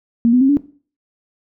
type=tone with pitch steps; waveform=sine; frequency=233.1 / 249.8 / 267.8 / 287 Hz; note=A#3 / B3 / C4 / D4; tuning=0 / +20 / +40 / -40 cents; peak=-9 dBFS; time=0.25-0.57 s; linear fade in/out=0 ms; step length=80 ms; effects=noise-tail reverb RT60 0.4 s tail -17 dB re dry